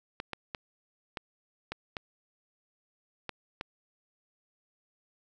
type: clicks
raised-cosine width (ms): 0.3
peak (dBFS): -19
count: 8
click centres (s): 0.201 / 0.333 / 0.548 / 1.172 / 1.72 / 1.968 / 3.293 / 3.611
effects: none